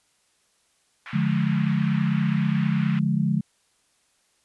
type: band-pass noise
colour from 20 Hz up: white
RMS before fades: -39 dBFS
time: 1.06-2.99 s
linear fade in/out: 0 ms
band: 1000 to 2500 Hz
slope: 24 dB/octave
type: chord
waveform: sine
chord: D diminished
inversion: none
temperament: just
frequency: 146.83 / 176.2 / 211.4 Hz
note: D3 / F3 / Ab3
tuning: 0 / +16 / +31 cents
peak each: -24 dBFS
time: 1.13-3.41 s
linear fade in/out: 10 ms
effects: white hiss -66 dBFS RMS until 4.44 s + resampled to 24000 Hz